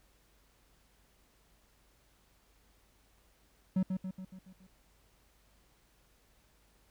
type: tone with echo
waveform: triangle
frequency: 187.2 Hz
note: F#3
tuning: 20 cents sharp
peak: -24 dBFS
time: 3.76-3.83 s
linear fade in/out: 5 ms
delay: 140 ms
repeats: 6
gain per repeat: -5 dB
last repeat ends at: 4.67 s
effects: added 50 Hz sine -69 dBFS peak until 6.9 s + pink hiss -69 dBFS RMS until 6.9 s